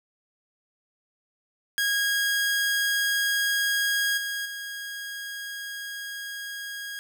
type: tone with level steps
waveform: sawtooth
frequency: 1639 Hz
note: G#6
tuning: 23 cents flat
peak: -19 / -25 / -30 dBFS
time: 1.78-6.99 s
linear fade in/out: 0 ms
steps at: 4.17 / 4.45 s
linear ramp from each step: 10 ms
effects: none